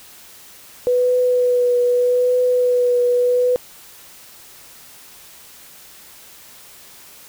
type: tone with vibrato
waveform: sine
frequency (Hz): 493.9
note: B4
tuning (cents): 0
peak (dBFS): -13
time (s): 0.87-3.56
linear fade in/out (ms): 0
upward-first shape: triangle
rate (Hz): 0.81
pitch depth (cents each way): 21
effects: white hiss -43 dBFS RMS until 7.28 s